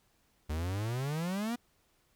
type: exponential sweep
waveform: 45% pulse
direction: up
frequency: 73.42 to 245.8 Hz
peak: -32 dBFS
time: 0.49-1.56 s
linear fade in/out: 10 ms
effects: pink hiss -71 dBFS RMS until 2.15 s